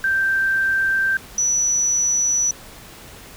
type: tone pair in turn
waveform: sine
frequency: 1568 / 5920 Hz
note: G6 / F#8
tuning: 0 / 0 cents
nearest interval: octave + major seventh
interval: 2300 cents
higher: second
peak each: -16 dBFS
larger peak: neither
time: 0.04-1.17 / 1.38-2.51 s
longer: neither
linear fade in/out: 2 ms
effects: pink hiss -41 dBFS RMS until 3.36 s